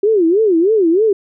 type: tone with vibrato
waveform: sine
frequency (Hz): 380.8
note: F#4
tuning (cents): +50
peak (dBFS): -9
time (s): 0.03-1.13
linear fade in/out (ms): 5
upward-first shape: sine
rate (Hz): 3.2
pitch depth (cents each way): 280
effects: none